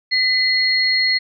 sine tone pair together, 2024 / 4289 Hz, B6 / C8, +42 / +42 cents, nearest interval octave + minor second, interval 1300 cents, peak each -17 dBFS, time 0.11-1.19 s, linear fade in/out 20 ms, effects none

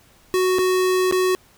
square tone with dropouts, 370 Hz, F#4, in tune, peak -17 dBFS, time 0.34-1.35 s, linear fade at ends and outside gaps 0 ms, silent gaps 0.585-0.59 / 1.112-1.124 s, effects pink hiss -54 dBFS RMS until 1.57 s

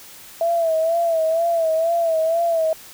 sine tone with vibrato, 659.3 Hz, E5, in tune, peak -16 dBFS, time 0.41-2.73 s, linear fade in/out 2 ms, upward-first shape sine, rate 2.1 Hz, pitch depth 60 cents each way, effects white hiss -42 dBFS RMS until 2.93 s

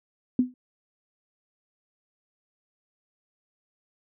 sine tone with exponential decay, 251 Hz, B3, 28 cents sharp, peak -14 dBFS, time 0.39-0.54 s, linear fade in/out 2 ms, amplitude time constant 31 ms, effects none

